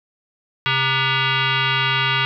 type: tone with frequency modulation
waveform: sine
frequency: 665 Hz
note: E5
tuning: 15 cents sharp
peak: -16 dBFS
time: 0.66-2.25 s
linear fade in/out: 0 ms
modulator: 533 Hz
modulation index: 5.5
effects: none